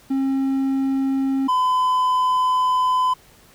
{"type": "tone pair in turn", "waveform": "triangle", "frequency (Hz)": [269.2, 1012.3], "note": ["C4", "B5"], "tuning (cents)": [49, 42], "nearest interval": "octave + major seventh", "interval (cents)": 2293, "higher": "second", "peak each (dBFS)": [-16, -14], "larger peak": "second", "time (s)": [[0.1, 1.48], [1.48, 3.14]], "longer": "second", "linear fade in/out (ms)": 10, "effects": ["pink hiss -51 dBFS RMS until 3.54 s"]}